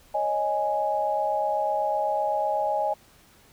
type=chord; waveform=sine; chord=C# suspended second; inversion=none; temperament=equal; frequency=554.4 / 622.3 / 830.6 Hz; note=C#5 / D#5 / G#5; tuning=0 / 0 / 0 cents; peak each=-31 / -27 / -25 dBFS; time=0.14-2.94 s; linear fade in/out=10 ms; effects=pink hiss -56 dBFS RMS until 3.52 s